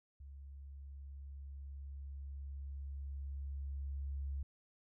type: tone with level ramp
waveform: sine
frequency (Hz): 69.3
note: C#2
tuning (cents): 0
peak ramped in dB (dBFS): -49 to -37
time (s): 0.2-4.43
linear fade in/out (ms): 5
effects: none